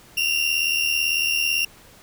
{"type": "tone pair together", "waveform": "35% pulse", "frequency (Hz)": [2728, 2806], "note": ["F7", "F7"], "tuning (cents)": [-41, 8], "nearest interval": "unison", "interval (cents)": 49, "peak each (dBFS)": -21, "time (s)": [0.17, 1.65], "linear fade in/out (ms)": 5, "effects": ["pink hiss -49 dBFS RMS until 2.02 s"]}